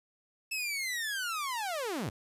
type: linear sweep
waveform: sawtooth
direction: down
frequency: 2637 to 79.5 Hz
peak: -29 dBFS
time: 0.51-2.1 s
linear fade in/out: 10 ms
effects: resampled to 32000 Hz + 10-bit